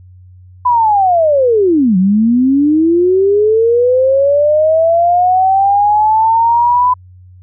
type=linear two-way sweep; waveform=sine; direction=down then up; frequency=1005 to 180 to 1005 Hz; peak=-7 dBFS; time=0.65-6.94 s; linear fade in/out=10 ms; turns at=1.97 s; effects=added 91 Hz sine -36 dBFS peak until 7.42 s